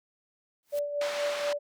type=noise with exponential growth; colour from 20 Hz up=white; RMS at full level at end=-41 dBFS; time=0.63-0.79 s; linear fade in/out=1 ms; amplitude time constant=34 ms
type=tone with tremolo; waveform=sine; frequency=581 Hz; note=D5; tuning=19 cents flat; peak=-26 dBFS; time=0.72-1.59 s; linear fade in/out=20 ms; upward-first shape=sine; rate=4.2 Hz; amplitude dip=55%
type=band-pass noise; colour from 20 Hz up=pink; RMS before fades=-37 dBFS; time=1.01-1.53 s; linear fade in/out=2 ms; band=830 to 4700 Hz; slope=12 dB/octave
effects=none